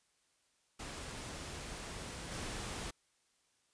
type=noise with level steps; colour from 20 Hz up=pink; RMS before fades=-45 / -42 dBFS; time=0.79-2.91 s; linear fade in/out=10 ms; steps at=2.31 s; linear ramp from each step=10 ms; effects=white hiss -75 dBFS RMS until 3.73 s + resampled to 22050 Hz